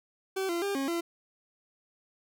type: tone with pitch steps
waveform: 40% pulse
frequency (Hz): 383.3 / 342.1 / 399.6 / 272.3 / 339.6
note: G4 / F4 / G4 / C#4 / F4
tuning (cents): -39 / -36 / +33 / -31 / -48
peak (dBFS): -28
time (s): 0.36-1.01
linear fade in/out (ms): 10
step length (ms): 130
effects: none